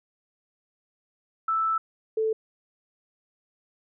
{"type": "tone pair in turn", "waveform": "sine", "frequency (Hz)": [1318.5, 440], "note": ["E6", "A4"], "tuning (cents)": [0, 0], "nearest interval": "octave + perfect fifth", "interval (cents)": 1900, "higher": "first", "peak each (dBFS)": [-22, -22], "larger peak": "neither", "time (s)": [[1.48, 1.78], [2.17, 2.33]], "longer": "first", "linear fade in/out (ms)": 5, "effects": []}